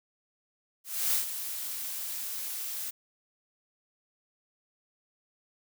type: noise with ADSR envelope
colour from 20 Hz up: blue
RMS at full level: -26 dBFS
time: 0.84-2.91 s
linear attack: 300 ms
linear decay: 110 ms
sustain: -10 dB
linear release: 14 ms
effects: none